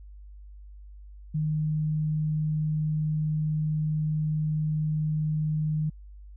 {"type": "tone", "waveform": "sine", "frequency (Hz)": 154.1, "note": "D#3", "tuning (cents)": -16, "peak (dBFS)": -24, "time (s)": [1.34, 5.9], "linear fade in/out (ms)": 10, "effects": ["added 50 Hz sine -43 dBFS peak until 6.36 s"]}